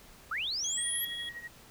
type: linear sweep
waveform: sine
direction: up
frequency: 1174.7 to 11970 Hz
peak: -31 dBFS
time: 0.31-1.05 s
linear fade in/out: 5 ms
type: tone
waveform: triangle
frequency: 3322 Hz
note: G#7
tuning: in tune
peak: -35 dBFS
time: 0.64-1.29 s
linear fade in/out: 2 ms
type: tone with tremolo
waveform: sine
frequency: 1894 Hz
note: A#6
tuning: 27 cents sharp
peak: -37 dBFS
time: 0.77-1.48 s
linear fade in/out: 10 ms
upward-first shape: triangle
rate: 12 Hz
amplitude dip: 85%
effects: pink hiss -55 dBFS RMS until 1.7 s